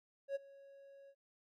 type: tone with ADSR envelope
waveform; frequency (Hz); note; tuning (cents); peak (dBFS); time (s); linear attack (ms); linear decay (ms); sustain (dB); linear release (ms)
triangle; 553; C#5; -4; -32; 0.28-1.15; 74; 20; -22; 61
effects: none